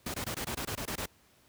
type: noise bursts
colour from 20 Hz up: pink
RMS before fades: -35 dBFS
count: 10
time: 0.06-1.059 s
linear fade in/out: 5 ms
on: 81 ms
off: 21 ms
effects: pink hiss -64 dBFS RMS until 1.48 s + high-pass 60 Hz 12 dB/octave